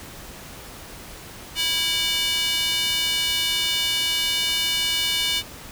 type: tone with high-pass filter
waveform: square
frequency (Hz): 327.3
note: E4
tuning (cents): -12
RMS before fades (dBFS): -23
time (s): 1.55-5.43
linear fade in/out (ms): 50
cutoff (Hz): 3000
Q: 2.7
effects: pink hiss -40 dBFS RMS until 5.71 s